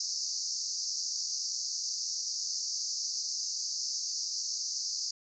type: band-pass noise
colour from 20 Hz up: pink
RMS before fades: -35 dBFS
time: 0-5.11 s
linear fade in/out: 5 ms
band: 4600 to 6600 Hz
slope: 96 dB/octave
effects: none